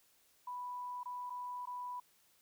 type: tone with dropouts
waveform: sine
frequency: 987.8 Hz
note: B5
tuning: in tune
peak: -40 dBFS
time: 0.47-2 s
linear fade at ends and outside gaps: 5 ms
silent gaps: 1.033-1.056 / 1.298-1.303 / 1.656-1.671 s
effects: white hiss -70 dBFS RMS until 2.41 s